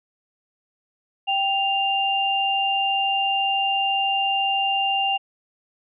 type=tone pair together; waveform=sine; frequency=784 / 2794 Hz; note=G5 / F7; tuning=0 / 0 cents; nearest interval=octave + minor seventh; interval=2200 cents; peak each=-22 dBFS; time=1.27-5.18 s; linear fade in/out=20 ms; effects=none